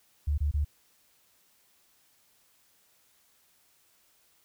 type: tone bursts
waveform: sine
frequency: 73.42 Hz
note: D2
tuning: in tune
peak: -24 dBFS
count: 3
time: 0.27-0.648 s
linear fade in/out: 10 ms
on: 110 ms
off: 24 ms
effects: white hiss -66 dBFS RMS until 4.44 s